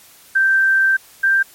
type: tone pair in turn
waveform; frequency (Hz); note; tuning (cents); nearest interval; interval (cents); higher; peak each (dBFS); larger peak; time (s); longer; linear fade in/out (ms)
sine; 1565 / 1577.7; G6 / G6; -3 / +11; unison; 14; second; -11; neither; 0.35-0.97 / 1.23-1.43; first; 10
effects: white hiss -46 dBFS RMS until 1.54 s + MP3 64 kbps